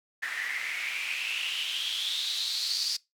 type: noise with band-pass filter sweep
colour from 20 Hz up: white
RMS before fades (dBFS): -32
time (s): 0.22-2.97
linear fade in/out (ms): 10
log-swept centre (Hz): 1800 to 4800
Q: 6.7
effects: noise-tail reverb RT60 0.2 s tail -22 dB re dry